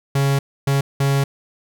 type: tone bursts at uneven times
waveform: 45% pulse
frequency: 138.59 Hz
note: C#3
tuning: in tune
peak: -15 dBFS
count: 3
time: 0.15-0.39 / 0.67-0.81 / 1-1.24 s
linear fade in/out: 5 ms
effects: none